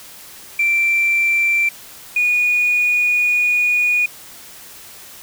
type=tone pair in turn; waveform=sine; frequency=2349 / 2455 Hz; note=D7 / D#7; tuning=0 / -24 cents; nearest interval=minor second; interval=76 cents; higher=second; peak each=-12 dBFS; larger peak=neither; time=0.59-1.69 / 2.16-4.06 s; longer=second; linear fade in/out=5 ms; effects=tanh soft clip ceiling -9 dBFS + white hiss -39 dBFS RMS until 5.22 s